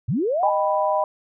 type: linear sweep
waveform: sine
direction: up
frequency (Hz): 91.8 to 880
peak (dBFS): -19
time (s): 0.08-0.5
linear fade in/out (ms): 10
type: chord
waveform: sine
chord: Eb augmented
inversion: none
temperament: equal with one note detuned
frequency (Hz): 618.3 / 784 / 987.8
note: Eb5 / G5 / B5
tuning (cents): -11 / 0 / 0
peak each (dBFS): -21 / -24 / -23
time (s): 0.43-1.04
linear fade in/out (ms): 2
effects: none